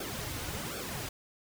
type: noise with flanger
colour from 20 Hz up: pink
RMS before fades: -38 dBFS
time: 0-1.09 s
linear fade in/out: 5 ms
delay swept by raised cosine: 1 to 5.2 ms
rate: 1.3 Hz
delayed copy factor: -0.8
effects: none